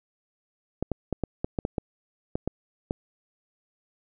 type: clicks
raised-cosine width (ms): 2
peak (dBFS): -13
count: 11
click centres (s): 0.826 / 0.917 / 1.127 / 1.237 / 1.445 / 1.588 / 1.651 / 1.782 / 2.355 / 2.476 / 2.909
effects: none